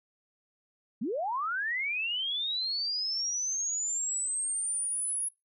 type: linear sweep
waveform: sine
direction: up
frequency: 185.3 to 10548 Hz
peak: -29 dBFS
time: 1.01-5.29 s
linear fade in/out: 10 ms
effects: noise-tail reverb RT60 0.2 s tail -23 dB re dry